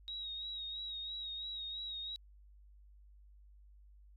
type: tone with vibrato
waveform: sine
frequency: 3796 Hz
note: A#7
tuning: 31 cents sharp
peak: -40 dBFS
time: 0.08-2.16 s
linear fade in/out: 0 ms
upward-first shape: sine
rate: 3 Hz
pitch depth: 41 cents each way
effects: added 50 Hz sine -57 dBFS peak until 4.16 s + AAC 48 kbps